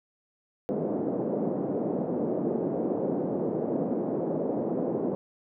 white band-pass noise, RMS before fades -29 dBFS, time 0.69-5.15 s, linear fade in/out 0 ms, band 170 to 520 Hz, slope 24 dB/octave, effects none

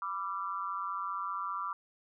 sine tone with amplitude modulation, 1174.7 Hz, D6, in tune, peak -29 dBFS, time 0.02-1.73 s, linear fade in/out 2 ms, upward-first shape sine, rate 185 Hz, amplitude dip 100%, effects none

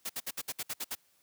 white noise bursts, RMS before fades -36 dBFS, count 9, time 0.05-0.952 s, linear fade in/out 10 ms, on 46 ms, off 61 ms, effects white hiss -69 dBFS RMS until 1.22 s + high-pass 80 Hz 12 dB/octave

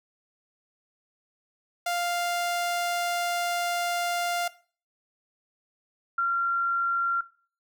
sawtooth / sine tone pair in turn, 698.5 / 1377 Hz, F5 / F6, 0 / -25 cents, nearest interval octave, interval 1175 cents, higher second, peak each -22 dBFS, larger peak neither, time 1.86-4.48 / 6.18-7.21 s, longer first, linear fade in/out 5 ms, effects noise-tail reverb RT60 0.4 s tail -18 dB re dry

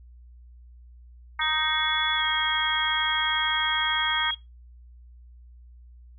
harmonic tone, 311.1 Hz, D#4, in tune, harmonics 3 / 4 / 5 / 6 / 7, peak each -31 / -31 / -31 / -31 / -31 dBFS, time 1.39-4.31 s, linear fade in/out 5 ms
sine tone with pitch glide, 3392 to 3284 Hz, G#7 to G#7, +36 to -20 cents, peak -26 dBFS, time 1.41-4.35 s, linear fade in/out 10 ms, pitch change -56 cents, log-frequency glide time 2.15-2.25 s
effects noise-tail reverb RT60 0.2 s tail -20 dB re dry + added 60 Hz sine -46 dBFS peak until 6.18 s

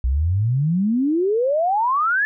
sine exponential sweep, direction up, 59.6 to 1753 Hz, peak -16 dBFS, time 0.04-2.25 s, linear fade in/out 0 ms, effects none

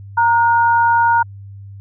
sine tone pair together, 930 / 1442 Hz, A#5 / F#6, -4 / -45 cents, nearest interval minor sixth, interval 759 cents, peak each -11 / -17 dBFS, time 0.17-1.23 s, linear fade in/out 10 ms, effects added 99 Hz sine -32 dBFS peak until 1.8 s

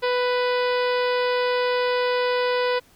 harmonic tone, 495.3 Hz, B4, 5 cents sharp, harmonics 1 / 2 / 3 / 4 / 5 / 6 / 7 / 8 / 9 / 10, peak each -21 / -27 / -31 / -33 / -35 / -37 / -38 / -39 / -40 / -41 dBFS, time 0.02-2.8 s, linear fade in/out 20 ms, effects pink hiss -56 dBFS RMS until 2.95 s

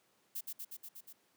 violet noise with echo, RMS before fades -40 dBFS, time 0.35-0.41 s, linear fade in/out 10 ms, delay 120 ms, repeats 6, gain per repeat -2 dB, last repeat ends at 1.13 s, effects pink hiss -72 dBFS RMS until 1.36 s + high-pass 200 Hz 12 dB/octave

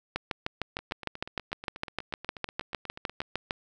two click trains, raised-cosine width 0.3 ms, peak -13 / -24 dBFS, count 23 / 21, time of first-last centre 0.16-3.509 / 0.79-3.217 s, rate 6.57 / 8.24 Hz, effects none

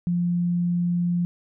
sine tone, 174.61 Hz, F3, in tune, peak -20 dBFS, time 0.07-1.25 s, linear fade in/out 0 ms, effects none

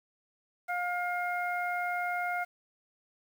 harmonic tone, 710 Hz, F5, 28 cents sharp, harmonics 1 / 2 / 3, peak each -32 / -35 / -37 dBFS, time 0.68-2.45 s, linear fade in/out 20 ms, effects 9-bit

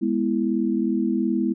sine chord, E major, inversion first, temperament equal, 207.7 / 246.9 / 329.6 Hz, G#3 / B3 / E4, 0 / 0 / 0 cents, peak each -24 dBFS, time 0.01-1.54 s, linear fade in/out 20 ms, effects none

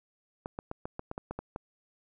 clicks, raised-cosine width 1 ms, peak -22 dBFS, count 10, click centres 0.459 / 0.589 / 0.714 / 0.855 / 0.994 / 1.114 / 1.179 / 1.31 / 1.39 / 1.561 s, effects none

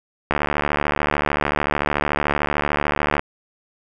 click train, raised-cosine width 0.5 ms, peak -4 dBFS, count 213, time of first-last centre 0.31-3.194 s, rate 73.5 Hz, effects none

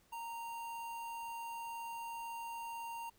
square tone with notch filter, 927 Hz, A#5, 10 cents flat, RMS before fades -44 dBFS, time 0.12-3.1 s, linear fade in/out 10 ms, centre 5200 Hz, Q 1.3, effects pink hiss -70 dBFS RMS until 3.18 s

